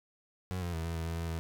30% pulse tone with pitch steps, 91.8 / 87.1 / 81.5 / 83.6 / 81.8 / 83.1 / 83.6 / 82.1 Hz, F#2 / F2 / E2 / E2 / E2 / E2 / E2 / E2, -13 / -4 / -19 / +25 / -13 / +15 / +25 / -6 cents, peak -31 dBFS, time 0.51-1.39 s, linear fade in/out 0 ms, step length 110 ms, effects none

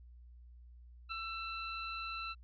20% pulse tone with ADSR envelope, 1337 Hz, E6, 24 cents sharp, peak -31 dBFS, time 1.09-2.35 s, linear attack 29 ms, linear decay 4 ms, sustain -3 dB, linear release 36 ms, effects added 60 Hz sine -53 dBFS peak until 2.43 s + resampled to 11025 Hz

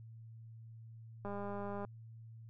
click train, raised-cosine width 1 ms, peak -30 dBFS, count 122, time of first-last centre 1.25-1.849 s, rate 202 Hz, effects added 113 Hz sine -50 dBFS peak until 2.49 s

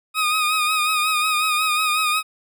20% pulse tone with vibrato, 1244.5 Hz, D#6, in tune, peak -13 dBFS, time 0.14-2.23 s, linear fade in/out 50 ms, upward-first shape sine, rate 5.5 Hz, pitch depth 43 cents each way, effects none

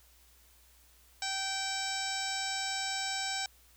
harmonic tone, 775 Hz, G5, 20 cents flat, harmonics 1 / 2 / 3 / 4 / 5 / 6 / 7 / 8 / 9 / 10, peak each -39 / -40 / -42 / -45 / -41 / -45 / -39 / -48 / -47 / -41 dBFS, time 1.22-3.46 s, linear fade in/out 2 ms, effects added 60 Hz sine -63 dBFS peak until 3.76 s + white hiss -63 dBFS RMS until 3.76 s

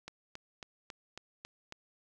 click train, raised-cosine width 0.2 ms, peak -26 dBFS, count 7, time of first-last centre 0.08-1.724 s, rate 3.65 Hz, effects none

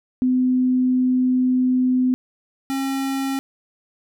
sine / square tone pair in turn, 254.1 / 270 Hz, B3 / C#4, +49 / -45 cents, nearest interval minor second, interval 106 cents, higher second, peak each -15 / -22 dBFS, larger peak first, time 0.22-2.14 / 2.7-3.39 s, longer first, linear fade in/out 0 ms, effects none

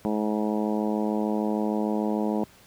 harmonic tone, 106.6 Hz, G#2, 46 cents sharp, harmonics 2 / 3 / 4 / 5 / 6 / 7 / 8 / 9, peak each -26 / -30 / -32 / -34 / -36 / -37 / -38 / -39 dBFS, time 0.05-2.44 s, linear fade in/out 0 ms, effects pink hiss -54 dBFS RMS until 2.66 s + high-pass 60 Hz 12 dB/octave

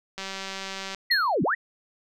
click train, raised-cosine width 0.2 ms, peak -17 dBFS, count 149, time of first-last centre 0.18-0.947 s, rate 193 Hz
sine linear two-way sweep, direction down then up, 2000 to 138.59 to 2000 Hz, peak -21 dBFS, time 1.1-1.55 s, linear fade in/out 10 ms, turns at 1.43 s
triangle tone with exponential decay, 4271 Hz, C8, 35 cents sharp, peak -17 dBFS, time 1.11-1.35 s, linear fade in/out 5 ms, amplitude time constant 52 ms
effects none

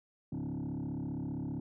sine tone with frequency modulation, 208.4 Hz, G#3, 6 cents sharp, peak -32 dBFS, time 0.32-1.6 s, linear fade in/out 5 ms, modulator 35.2 Hz, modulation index 2.8, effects tanh soft clip ceiling -34 dBFS

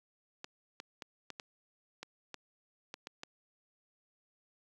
clicks, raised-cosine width 0.2 ms, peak -25 dBFS, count 10, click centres 0.444 / 0.801 / 1.022 / 1.303 / 1.398 / 2.03 / 2.343 / 2.941 / 3.071 / 3.234 s, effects high-pass 150 Hz 12 dB/octave + 10-bit

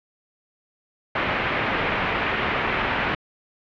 white low-pass noise, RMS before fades -24 dBFS, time 1.15-3.15 s, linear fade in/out 5 ms, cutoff 2500 Hz, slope 24 dB/octave, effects low-pass 4000 Hz 12 dB/octave

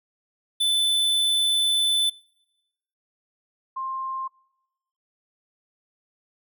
square / sine tone pair in turn, 3512 / 1056.6 Hz, A7 / C6, -4 / +17 cents, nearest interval octave + major sixth, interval 2079 cents, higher first, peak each -20 / -27 dBFS, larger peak first, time 0.6-2.1 / 3.76-4.28 s, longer first, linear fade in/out 10 ms, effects noise-tail reverb RT60 1.0 s tail -25 dB re dry

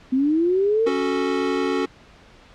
sine linear sweep, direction up, 252 to 468.2 Hz, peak -16 dBFS, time 0.12-0.89 s, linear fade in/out 10 ms
square chord, F# minor, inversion second, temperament equal, 277.2 / 370 / 440 Hz, C#4 / F#4 / A4, 0 / 0 / 0 cents, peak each -25 / -25 / -26 dBFS, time 0.86-1.86 s, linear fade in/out 10 ms
effects pink hiss -49 dBFS RMS until 2.54 s + low-pass 4000 Hz 12 dB/octave

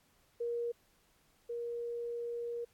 sine tone pair in turn, 472.7 / 472.7 Hz, A#4 / A#4, +24 / +24 cents, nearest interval unison, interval 0 cents, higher neither, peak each -33 / -36 dBFS, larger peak first, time 0.4-0.72 / 1.49-2.65 s, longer second, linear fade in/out 10 ms, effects pink hiss -70 dBFS RMS until 2.73 s + AAC 64 kbps

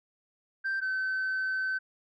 sine tone pair in turn, 1568 / 1531.3 Hz, G6 / G6, 0 / -41 cents, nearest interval unison, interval 41 cents, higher first, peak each -26 dBFS, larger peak neither, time 0.64-0.81 / 0.81-1.79 s, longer second, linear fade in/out 20 ms, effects tanh soft clip ceiling -26 dBFS

